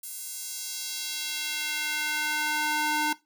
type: tone with high-pass filter sweep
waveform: square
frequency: 302.1 Hz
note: D4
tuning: 49 cents sharp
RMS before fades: -30 dBFS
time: 0.03-3.13 s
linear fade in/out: 5 ms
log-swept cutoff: 9800 to 670 Hz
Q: 1.1
effects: noise-tail reverb RT60 0.2 s tail -17 dB re dry